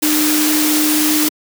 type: tone in noise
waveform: sine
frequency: 304.4 Hz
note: D#4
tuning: 38 cents flat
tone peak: -14 dBFS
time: 0.02-1.29 s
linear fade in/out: 10 ms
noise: white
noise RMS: -17 dBFS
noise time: 0.02-1.29 s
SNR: 0 dB
effects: high-pass 200 Hz 12 dB/octave